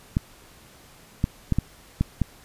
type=clicks; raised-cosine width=5 ms; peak=-8 dBFS; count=6; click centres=0.169 / 1.241 / 1.523 / 1.586 / 2.01 / 2.217 s; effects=pink hiss -51 dBFS RMS until 2.44 s + resampled to 32000 Hz